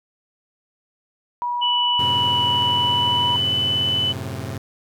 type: tone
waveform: sine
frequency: 968 Hz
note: B5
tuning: 35 cents flat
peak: -21 dBFS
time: 1.42-3.36 s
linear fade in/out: 0 ms
type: tone with pitch glide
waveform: sine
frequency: 2960 to 3000 Hz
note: F#7 to F#7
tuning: 0 to +23 cents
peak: -18 dBFS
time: 1.61-4.13 s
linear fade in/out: 20 ms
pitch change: +23 cents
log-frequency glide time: 2.49-3.52 s
type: chord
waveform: sawtooth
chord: F# diminished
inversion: none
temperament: equal with one note detuned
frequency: 92.5 / 110 / 132.03 Hz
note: F#2 / A2 / C3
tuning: 0 / 0 / +16 cents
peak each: -28 / -28 / -27 dBFS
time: 1.99-4.58 s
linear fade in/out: 5 ms
effects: none